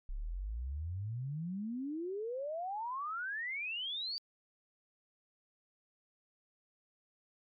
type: exponential sweep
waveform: sine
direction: up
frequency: 32.44 to 4699 Hz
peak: -36 dBFS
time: 0.09-4.18 s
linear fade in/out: 0 ms
effects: MP3 96 kbps